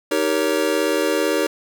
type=chord; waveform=square; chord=Eb dominant seventh; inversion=none; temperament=just; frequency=311.1 / 388.9 / 466.7 / 560 Hz; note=Eb4 / G4 / Bb4 / Db5; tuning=0 / -14 / +2 / +18 cents; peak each=-24 dBFS; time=0.11-1.47 s; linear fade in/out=5 ms; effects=none